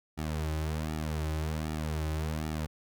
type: tone with flanger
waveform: sawtooth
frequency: 77.78 Hz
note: D#2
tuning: in tune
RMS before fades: -33 dBFS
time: 0.17-2.67 s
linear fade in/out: 20 ms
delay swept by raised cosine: 1.9 to 4.4 ms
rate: 1.3 Hz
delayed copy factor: -0.85
effects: none